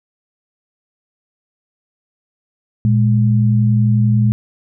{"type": "tone pair together", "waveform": "sine", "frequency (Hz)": [116.57, 207.7], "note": ["A#2", "G#3"], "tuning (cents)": [0, 0], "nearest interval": "minor seventh", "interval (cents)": 1000, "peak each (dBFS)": [-11, -16], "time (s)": [2.85, 4.32], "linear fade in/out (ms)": 0, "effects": []}